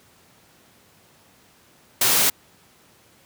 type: noise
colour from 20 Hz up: white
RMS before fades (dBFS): -18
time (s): 2.01-2.3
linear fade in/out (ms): 5
effects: pink hiss -55 dBFS RMS until 3.25 s + high-pass 100 Hz 12 dB/octave